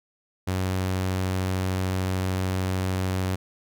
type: tone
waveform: sawtooth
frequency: 93.4 Hz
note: F#2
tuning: 17 cents sharp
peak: -20 dBFS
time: 0.47-3.36 s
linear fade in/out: 10 ms
effects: none